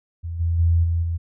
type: tone with level steps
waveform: sine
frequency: 84.1 Hz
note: E2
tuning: 35 cents sharp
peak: -26 / -18 / -14 / -18 / -21 dBFS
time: 0.23-1.18 s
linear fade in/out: 20 ms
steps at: 0.39 / 0.58 / 0.83 / 1.02 s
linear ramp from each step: 20 ms
effects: none